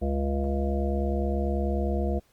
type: harmonic tone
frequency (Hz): 69.3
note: C#2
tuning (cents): 0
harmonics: 1 / 3 / 5 / 7 / 9 / 10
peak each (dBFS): -26 / -31 / -33 / -34 / -36 / -36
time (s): 0.01-2.2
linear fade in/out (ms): 20
effects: pink hiss -65 dBFS RMS until 2.32 s + Opus 24 kbps